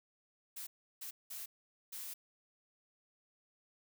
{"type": "noise bursts at uneven times", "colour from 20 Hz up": "blue", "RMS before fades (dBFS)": -45, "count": 4, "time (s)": [[0.56, 0.67], [1.01, 1.11], [1.3, 1.46], [1.92, 2.14]], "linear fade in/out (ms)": 10, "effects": []}